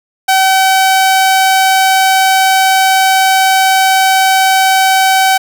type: tone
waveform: sawtooth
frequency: 764 Hz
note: G5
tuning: 45 cents flat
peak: -3 dBFS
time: 0.28-5.38 s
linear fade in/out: 10 ms
effects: none